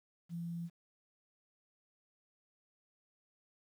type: tone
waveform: sine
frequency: 169.8 Hz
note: F3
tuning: 48 cents flat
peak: -38 dBFS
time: 0.29-0.7 s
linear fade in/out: 50 ms
effects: 11-bit